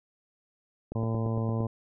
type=click train; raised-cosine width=2 ms; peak=-23 dBFS; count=7; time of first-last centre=0.92-1.606 s; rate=8.75 Hz
type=harmonic tone; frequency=113 Hz; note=A2; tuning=47 cents sharp; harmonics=1 / 2 / 3 / 4 / 5 / 6 / 7 / 8 / 9; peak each=-28 / -33 / -40 / -38 / -40 / -45 / -46 / -48 / -44 dBFS; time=0.95-1.67 s; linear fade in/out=5 ms
effects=none